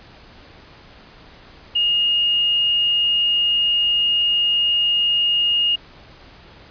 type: tone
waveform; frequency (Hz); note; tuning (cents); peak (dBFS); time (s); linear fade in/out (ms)
sine; 2851; F7; +35; -15; 1.75-5.76; 10
effects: pink hiss -45 dBFS RMS until 6.7 s + resampled to 11025 Hz